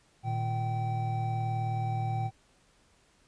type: tone cluster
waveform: triangle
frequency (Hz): 115.1 / 154 / 773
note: A#2 / D#3 / G5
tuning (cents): -22 / -17 / -24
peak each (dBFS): -28 / -37 / -32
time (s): 0.23-2.31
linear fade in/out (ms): 50
effects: pink hiss -65 dBFS RMS until 3.27 s + resampled to 22050 Hz